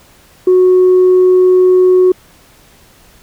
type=tone; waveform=sine; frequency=367.4 Hz; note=F#4; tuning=12 cents flat; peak=-3 dBFS; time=0.47-2.12 s; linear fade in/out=5 ms; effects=tanh soft clip ceiling -2 dBFS + pink hiss -45 dBFS RMS until 3.22 s